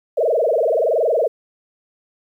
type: tone with frequency modulation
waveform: sine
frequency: 554.4 Hz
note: C#5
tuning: in tune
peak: -14 dBFS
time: 0.17-1.28 s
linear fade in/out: 10 ms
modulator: 21.3 Hz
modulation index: 5.1
effects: 9-bit